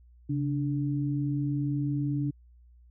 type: tone pair together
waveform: sine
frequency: 137.81 / 292 Hz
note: C#3 / D4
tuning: -10 / -10 cents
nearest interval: octave + minor second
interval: 1300 cents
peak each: -28 / -30 dBFS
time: 0.29-2.31 s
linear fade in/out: 10 ms
effects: added 60 Hz sine -53 dBFS peak until 2.9 s